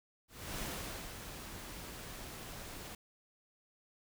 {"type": "noise with ADSR envelope", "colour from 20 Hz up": "pink", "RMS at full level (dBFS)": -40, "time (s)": [0.28, 2.95], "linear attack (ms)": 310, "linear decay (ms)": 530, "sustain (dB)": -7, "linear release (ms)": 3, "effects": []}